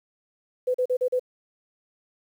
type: tone bursts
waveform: sine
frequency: 503 Hz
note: B4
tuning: 32 cents sharp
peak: -20 dBFS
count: 5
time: 0.67-1.196 s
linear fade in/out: 10 ms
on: 74 ms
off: 39 ms
effects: 9-bit